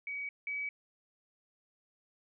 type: tone pair in turn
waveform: sine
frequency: 2266 / 2279 Hz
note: C#7 / C#7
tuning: +37 / +47 cents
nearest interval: unison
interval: 10 cents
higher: second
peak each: -36 / -34 dBFS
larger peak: second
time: 0.07-0.29 / 0.47-0.69 s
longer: neither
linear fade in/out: 2 ms
effects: none